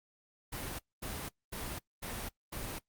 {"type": "noise bursts", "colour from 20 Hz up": "pink", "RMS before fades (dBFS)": -40, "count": 5, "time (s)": [0.52, 2.79], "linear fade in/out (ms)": 10, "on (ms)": 270, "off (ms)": 230, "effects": ["noise-tail reverb RT60 0.1 s tail -21 dB re dry", "Opus 32 kbps"]}